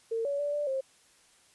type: tone with pitch steps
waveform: sine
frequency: 454.4 / 566 / 580 / 587 / 533 Hz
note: A#4 / C#5 / D5 / D5 / C5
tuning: -44 / +36 / -22 / -1 / +32 cents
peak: -28 dBFS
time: 0.11-0.81 s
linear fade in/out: 10 ms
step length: 140 ms
effects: white hiss -62 dBFS RMS until 1.54 s + resampled to 24000 Hz